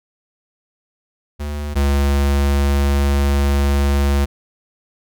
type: tone pair in turn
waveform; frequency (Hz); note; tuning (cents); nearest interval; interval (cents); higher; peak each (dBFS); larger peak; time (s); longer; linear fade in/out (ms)
square; 73.42 / 70.25; D2 / C#2; 0 / +24; minor second; 76; first; -23 / -14; second; 1.39-1.75 / 1.75-4.26; second; 20
effects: none